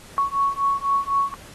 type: beating tone pair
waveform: sine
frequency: 1108.7 / 1112.7 Hz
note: C#6 / C#6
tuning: 0 / +6 cents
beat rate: 4 Hz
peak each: -22 dBFS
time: 0.18-1.34 s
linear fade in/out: 0 ms
effects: pink hiss -45 dBFS RMS until 1.54 s + AAC 32 kbps